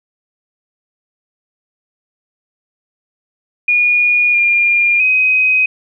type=tone with pitch steps; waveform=sine; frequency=2441 / 2407 / 2519 Hz; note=D#7 / D7 / D#7; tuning=-34 / +42 / +21 cents; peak=-9 dBFS; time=3.68-5.66 s; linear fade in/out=5 ms; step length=660 ms; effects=none